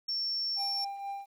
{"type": "tone", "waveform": "sine", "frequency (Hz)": 5440, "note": "F8", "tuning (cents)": -46, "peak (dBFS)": -29, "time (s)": [0.08, 0.85], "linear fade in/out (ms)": 10}
{"type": "tone with tremolo", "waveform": "triangle", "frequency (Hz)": 795, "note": "G5", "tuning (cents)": 24, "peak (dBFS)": -31, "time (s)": [0.56, 1.26], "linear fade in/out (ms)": 50, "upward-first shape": "triangle", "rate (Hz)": 4.2, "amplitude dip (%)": 55}
{"effects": ["tanh soft clip ceiling -25 dBFS", "11-bit"]}